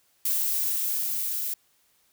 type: noise with level ramp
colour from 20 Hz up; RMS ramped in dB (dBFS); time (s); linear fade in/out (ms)
violet; -25 to -30; 0.25-1.54; 5
effects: white hiss -66 dBFS RMS until 2.12 s